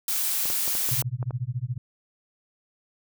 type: noise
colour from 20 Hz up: blue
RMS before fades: -26 dBFS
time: 0.08-1.02 s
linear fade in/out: 2 ms
type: clicks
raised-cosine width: 1 ms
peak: -23 dBFS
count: 8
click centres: 0.456 / 0.502 / 0.679 / 0.752 / 0.889 / 1.023 / 1.228 / 1.308 s
type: tone with tremolo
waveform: sine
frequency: 123.47 Hz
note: B2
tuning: in tune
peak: -23 dBFS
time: 0.91-1.78 s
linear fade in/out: 5 ms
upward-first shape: sine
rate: 14 Hz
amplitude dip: 100%
effects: none